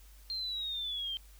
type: linear sweep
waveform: sine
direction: down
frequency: 4200 to 3122 Hz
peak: -34 dBFS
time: 0.3-1.17 s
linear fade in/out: 0 ms
effects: added 50 Hz sine -53 dBFS peak until 1.39 s + white hiss -62 dBFS RMS until 1.39 s